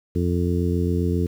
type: harmonic tone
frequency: 87.5 Hz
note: F2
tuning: 4 cents sharp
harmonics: 1 / 2 / 3 / 4 / 5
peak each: -22 / -25 / -27 / -28 / -29 dBFS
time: 0.15-1.27 s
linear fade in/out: 10 ms
effects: 8-bit